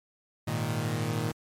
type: chord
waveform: sawtooth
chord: Ab suspended second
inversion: none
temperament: equal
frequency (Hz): 103.83 / 116.54 / 155.56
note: Ab2 / Bb2 / Eb3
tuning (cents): 0 / 0 / 0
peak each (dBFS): -31 / -27 / -28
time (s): 0.47-1.32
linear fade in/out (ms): 10
effects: MP3 64 kbps